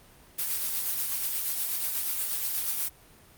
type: noise with tremolo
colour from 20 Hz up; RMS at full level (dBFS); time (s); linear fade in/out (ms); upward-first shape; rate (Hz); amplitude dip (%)
blue; -28; 0.38-2.89; 10; triangle; 8.3; 40
effects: pink hiss -55 dBFS RMS until 3.37 s + Opus 32 kbps